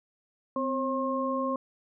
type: tone cluster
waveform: sine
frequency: 259 / 538 / 1071 Hz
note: C4 / C5 / C6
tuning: -17 / +48 / +40 cents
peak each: -31 dBFS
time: 0.56-1.56 s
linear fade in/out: 2 ms
effects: none